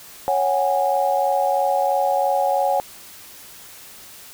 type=chord; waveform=sine; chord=C# suspended fourth; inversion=none; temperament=equal with one note detuned; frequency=554.4 / 740 / 823 Hz; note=C#5 / F#5 / G#5; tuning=0 / 0 / -16 cents; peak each=-21 dBFS; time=0.28-2.8 s; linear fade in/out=0 ms; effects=white hiss -42 dBFS RMS until 4.33 s